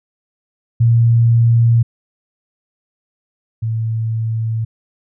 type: tone pair in turn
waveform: sine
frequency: 116.54 / 112.51 Hz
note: A#2 / A2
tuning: 0 / +39 cents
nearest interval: minor second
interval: 61 cents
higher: first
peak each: -8 / -16 dBFS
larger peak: first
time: 0.8-1.83 / 3.62-4.65 s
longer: neither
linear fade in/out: 10 ms
effects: none